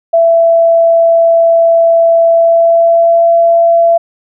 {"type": "tone with pitch glide", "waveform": "sine", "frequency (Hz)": [667, 674.4], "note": ["E5", "E5"], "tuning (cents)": [20, 39], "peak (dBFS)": -4, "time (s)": [0.13, 3.98], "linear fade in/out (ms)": 10, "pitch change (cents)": 19, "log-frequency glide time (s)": [2.29, 3.28], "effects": []}